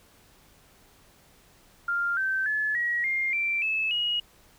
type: tone with pitch steps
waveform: sine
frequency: 1396.9 / 1550 / 1719.8 / 1908.2 / 2117 / 2349 / 2607 / 2892 Hz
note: F6 / G6 / A6 / A#6 / C7 / D7 / E7 / F#7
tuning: 0 / -20 / -40 / +40 / +20 / 0 / -20 / -40 cents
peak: -24 dBFS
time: 1.88-4.2 s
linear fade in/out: 5 ms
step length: 290 ms
effects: pink hiss -58 dBFS RMS until 4.58 s